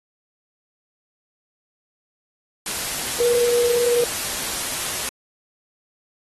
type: tone in noise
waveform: sine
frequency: 480 Hz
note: B4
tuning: 49 cents flat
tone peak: -16 dBFS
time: 3.2-4.04 s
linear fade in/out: 2 ms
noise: white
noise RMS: -26 dBFS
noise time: 2.66-5.09 s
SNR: +7 dB
effects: AAC 32 kbps